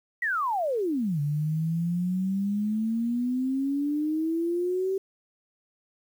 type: exponential two-way sweep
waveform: sine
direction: down then up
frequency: 1980 to 143.5 to 389 Hz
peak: -24 dBFS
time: 0.22-4.98 s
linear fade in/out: 5 ms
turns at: 1.2 s
effects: 9-bit